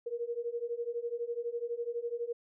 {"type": "beating tone pair", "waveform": "sine", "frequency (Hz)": [466.2, 478.2], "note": ["A#4", "A#4"], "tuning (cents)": [0, 44], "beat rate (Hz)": 12, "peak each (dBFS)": [-37, -36], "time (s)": [0.06, 2.33], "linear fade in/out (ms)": 10, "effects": []}